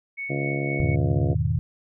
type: tone with tremolo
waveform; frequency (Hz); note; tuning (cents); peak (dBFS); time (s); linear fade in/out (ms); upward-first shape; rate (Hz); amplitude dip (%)
sine; 2217; C#7; 0; -28; 0.17-0.96; 20; triangle; 4; 50
type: harmonic tone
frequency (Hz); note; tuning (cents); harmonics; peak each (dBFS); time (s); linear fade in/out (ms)
70.2; C#2; +22; 2 / 3 / 4 / 5 / 6 / 7 / 8 / 9 / 10; -27 / -38 / -32 / -31 / -39 / -35 / -40 / -36 / -39; 0.29-1.35; 20
type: chord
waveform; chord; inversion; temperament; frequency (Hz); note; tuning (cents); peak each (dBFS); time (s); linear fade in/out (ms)
sine; E major seventh; none; equal; 82.41 / 103.83 / 123.47 / 155.56; E2 / G#2 / B2 / D#3; 0 / 0 / 0 / 0; -26; 0.8-1.59; 0
effects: none